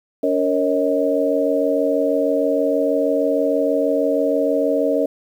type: tone cluster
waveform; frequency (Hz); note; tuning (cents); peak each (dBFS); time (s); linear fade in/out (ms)
sine; 283.3 / 462.7 / 549 / 629; C#4 / A#4 / C#5 / D#5; +38 / -13 / -17 / +19; -21; 0.23-5.06; 5
effects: 8-bit